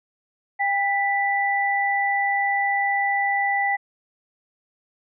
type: tone pair together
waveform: sine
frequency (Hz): 799.5 / 1975.5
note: G5 / B6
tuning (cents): +34 / 0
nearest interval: octave + major third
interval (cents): 1566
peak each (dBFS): -22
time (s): 0.59-3.77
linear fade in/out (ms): 20
effects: none